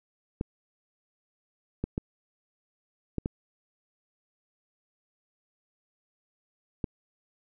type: clicks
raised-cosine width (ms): 3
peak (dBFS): -16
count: 6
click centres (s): 0.411 / 1.84 / 1.979 / 3.183 / 3.259 / 6.842
effects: none